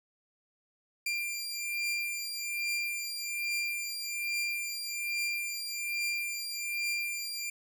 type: beating tone pair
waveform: sawtooth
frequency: 2381 / 2382.2 Hz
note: D7 / D7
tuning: +23 / +24 cents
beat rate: 1.2 Hz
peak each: -31 / -33 dBFS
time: 1.06-7.5 s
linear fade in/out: 5 ms
effects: none